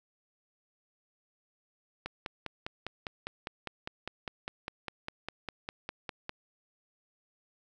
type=click train; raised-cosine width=0.3 ms; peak=-20 dBFS; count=22; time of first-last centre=2.06-6.294 s; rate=4.96 Hz; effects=none